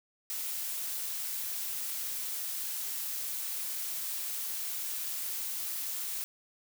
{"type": "noise", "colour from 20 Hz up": "blue", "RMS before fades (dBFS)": -36, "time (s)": [0.3, 6.24], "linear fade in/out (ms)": 0, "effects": []}